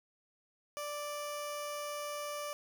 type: tone with notch filter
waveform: 15% pulse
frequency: 587.3 Hz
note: D5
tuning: in tune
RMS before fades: -40 dBFS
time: 0.77-2.53 s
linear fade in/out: 0 ms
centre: 1900 Hz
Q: 1.9
effects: none